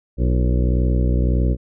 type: harmonic tone with a mistuned harmonic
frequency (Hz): 61.74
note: B1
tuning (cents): 0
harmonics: 1 / 2 / 3 / 4 / 5 / 6 / 7 / 8 / 9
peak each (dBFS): -16 / -22 / -26 / -28 / -30 / -32 / -33 / -34 / -35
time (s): 0.17-1.57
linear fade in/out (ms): 50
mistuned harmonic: 6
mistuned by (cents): -73
effects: none